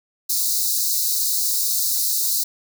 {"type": "high-pass noise", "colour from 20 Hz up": "white", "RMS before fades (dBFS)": -21, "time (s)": [0.29, 2.44], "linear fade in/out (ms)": 10, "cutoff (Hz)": 3900, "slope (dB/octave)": 96, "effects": []}